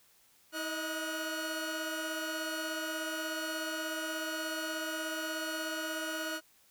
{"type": "tone cluster", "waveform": "sawtooth", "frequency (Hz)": [319.8, 623, 1454], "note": ["D#4", "D#5", "F#6"], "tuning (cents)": [48, 2, -31], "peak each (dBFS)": [-36, -37, -34], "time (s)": [0.52, 6.41], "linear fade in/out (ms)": 50, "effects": ["white hiss -65 dBFS RMS until 6.7 s"]}